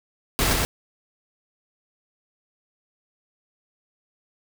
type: noise with echo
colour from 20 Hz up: pink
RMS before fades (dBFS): -21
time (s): 0.39-0.53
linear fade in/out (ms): 0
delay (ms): 120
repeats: 1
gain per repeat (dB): -2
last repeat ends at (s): 0.65
effects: none